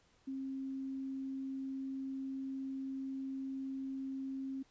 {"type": "tone", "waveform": "sine", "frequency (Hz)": 267.8, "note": "C4", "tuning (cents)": 40, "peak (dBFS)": -38, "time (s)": [0.27, 4.63], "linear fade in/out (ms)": 10, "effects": ["pink hiss -70 dBFS RMS until 4.7 s", "resampled to 16000 Hz"]}